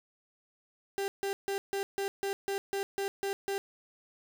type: tone bursts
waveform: 35% pulse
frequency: 395 Hz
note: G4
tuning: 13 cents sharp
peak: -29 dBFS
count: 11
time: 0.98-3.58 s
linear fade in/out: 0 ms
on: 100 ms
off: 150 ms
effects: none